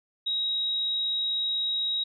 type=tone; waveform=sine; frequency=3811 Hz; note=A#7; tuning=38 cents sharp; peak=-25 dBFS; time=0.26-2.04 s; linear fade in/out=10 ms; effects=none